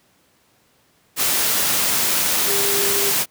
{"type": "tone in noise", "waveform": "sine", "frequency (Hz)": 401, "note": "G4", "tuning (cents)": 39, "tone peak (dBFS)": -24, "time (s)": [2.46, 3.13], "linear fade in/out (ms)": 50, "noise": "white", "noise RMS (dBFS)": -19, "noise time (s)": [1.16, 3.26], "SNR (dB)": -8, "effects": ["pink hiss -59 dBFS RMS until 3.3 s", "high-pass 100 Hz 12 dB/octave"]}